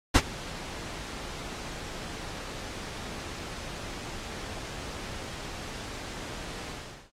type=noise with ADSR envelope; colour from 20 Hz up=pink; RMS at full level=-17 dBFS; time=0.14-7.11 s; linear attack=18 ms; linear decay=49 ms; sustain=-22 dB; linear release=400 ms; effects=low-pass 7000 Hz 12 dB/octave + AAC 48 kbps